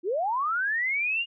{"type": "linear sweep", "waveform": "sine", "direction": "up", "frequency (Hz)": [317.7, 2865], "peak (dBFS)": -24, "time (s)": [0.03, 1.26], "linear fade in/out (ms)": 50, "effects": []}